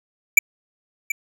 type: tone with echo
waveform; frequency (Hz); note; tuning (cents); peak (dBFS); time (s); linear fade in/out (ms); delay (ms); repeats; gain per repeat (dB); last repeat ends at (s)
square; 2326; D7; -17; -7; 0.37-0.39; 5; 730; 1; -13; 1.12
effects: none